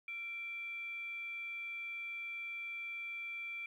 sine tone with frequency modulation, 2349 Hz, D7, in tune, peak -40 dBFS, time 0.08-3.66 s, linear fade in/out 2 ms, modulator 987 Hz, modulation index 0.22, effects 12-bit

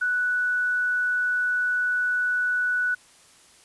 sine tone, 1480 Hz, F#6, in tune, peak -21 dBFS, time 0.01-2.95 s, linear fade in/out 10 ms, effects white hiss -54 dBFS RMS until 3.64 s + resampled to 24000 Hz

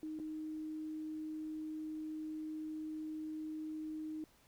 sine tone with dropouts, 311.1 Hz, D#4, in tune, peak -40 dBFS, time 0.03-4.24 s, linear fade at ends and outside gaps 1 ms, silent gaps 0.19-0.198 s, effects pink hiss -68 dBFS RMS until 4.47 s

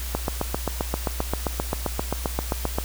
click train, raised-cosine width 1 ms, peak -9 dBFS, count 21, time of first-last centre 0.15-2.785 s, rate 7.59 Hz, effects added 60 Hz sine -29 dBFS peak until 2.84 s + white hiss -36 dBFS RMS until 2.84 s

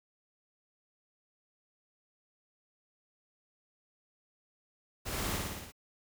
pink noise with echo, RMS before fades -38 dBFS, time 5.05-5.38 s, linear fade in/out 20 ms, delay 57 ms, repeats 6, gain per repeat -2 dB, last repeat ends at 5.722 s, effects none

